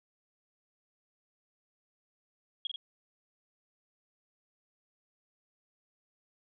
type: tone with echo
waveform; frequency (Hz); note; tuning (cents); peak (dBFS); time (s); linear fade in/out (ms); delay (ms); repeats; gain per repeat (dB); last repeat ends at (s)
sine; 3284; G#7; -20; -31; 2.65-2.67; 2; 45; 2; -3; 2.76
effects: none